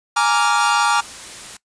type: chord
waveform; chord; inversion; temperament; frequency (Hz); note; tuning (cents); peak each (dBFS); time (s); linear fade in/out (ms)
45% pulse; Bb dominant seventh; third; equal with one note detuned; 830.6 / 932.3 / 1165.9 / 1396.9; Ab5 / Bb5 / D6 / F6; 0 / 0 / -13 / 0; -20; 0.16-1.01; 10
type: noise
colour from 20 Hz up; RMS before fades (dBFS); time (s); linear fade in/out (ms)
white; -35; 0.96-1.57; 5
effects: noise-tail reverb RT60 0.1 s tail -20 dB re dry + resampled to 22050 Hz